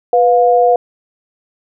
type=tone pair together; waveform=sine; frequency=493.9 / 707.8 Hz; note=B4 / F5; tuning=0 / +23 cents; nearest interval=tritone; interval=623 cents; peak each=-10 dBFS; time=0.13-0.76 s; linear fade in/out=2 ms; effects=none